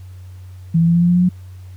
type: tone with pitch steps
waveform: sine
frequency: 164.81 / 167.01 / 169.25 / 171.51 / 173.81 / 176.13 / 178.49 / 180.87 Hz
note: E3 / E3 / E3 / F3 / F3 / F3 / F3 / F#3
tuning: 0 / +23 / +46 / -31 / -8 / +15 / +38 / -39 cents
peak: -10 dBFS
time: 0.74-1.292 s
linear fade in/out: 10 ms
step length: 69 ms
effects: added 92 Hz sine -33 dBFS peak until 1.76 s + pink hiss -54 dBFS RMS until 1.76 s